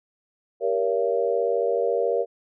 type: chord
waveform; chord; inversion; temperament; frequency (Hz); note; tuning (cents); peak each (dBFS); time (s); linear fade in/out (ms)
sine; G diminished seventh; none; just; 392 / 470.4 / 564.5 / 677.4; G4 / Bb4 / Db5 / Fb5; 0 / +16 / +31 / +47; -28 / -23 / -26 / -29; 0.6-2.26; 50
effects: none